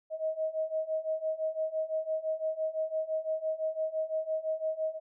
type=beating tone pair; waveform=sine; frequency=629 / 634.9 Hz; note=D#5 / D#5; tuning=+19 / +35 cents; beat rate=5.9 Hz; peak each=-34 / -32 dBFS; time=0.1-5 s; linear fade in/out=50 ms; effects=none